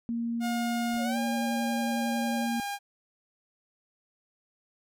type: tone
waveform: sine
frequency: 233.1 Hz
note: A#3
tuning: in tune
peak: -28 dBFS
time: 0.09-2.6 s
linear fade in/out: 0 ms
type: tone with pitch glide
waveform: sawtooth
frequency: 715 to 807.2 Hz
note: F5 to G#5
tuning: +41 to -49 cents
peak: -28 dBFS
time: 0.4-2.79 s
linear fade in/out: 50 ms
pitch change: +210 cents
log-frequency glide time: 1.03-1.18 s
type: noise with exponential growth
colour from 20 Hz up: brown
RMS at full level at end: -45 dBFS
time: 0.82-0.97 s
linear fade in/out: 2 ms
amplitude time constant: 32 ms
type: tone with vibrato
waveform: sine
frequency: 566 Hz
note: C#5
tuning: 36 cents sharp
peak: -37 dBFS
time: 0.96-2.48 s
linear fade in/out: 50 ms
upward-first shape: sine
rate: 11 Hz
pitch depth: 60 cents each way
effects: none